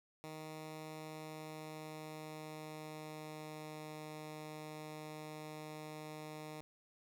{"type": "tone with pitch glide", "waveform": "10% pulse", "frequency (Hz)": [156.1, 153.86], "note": ["D#3", "D#3"], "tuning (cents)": [6, -19], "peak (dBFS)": -38, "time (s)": [0.24, 6.61], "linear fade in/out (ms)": 0, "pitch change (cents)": -25, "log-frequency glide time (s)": [0.91, 3.96], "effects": []}